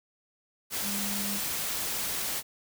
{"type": "tone in noise", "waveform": "sine", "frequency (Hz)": 202.1, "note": "G#3", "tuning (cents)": -47, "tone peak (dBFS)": -35, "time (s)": [0.81, 1.41], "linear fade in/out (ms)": 50, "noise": "white", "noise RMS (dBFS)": -32, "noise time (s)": [0.7, 2.43], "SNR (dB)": -6, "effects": []}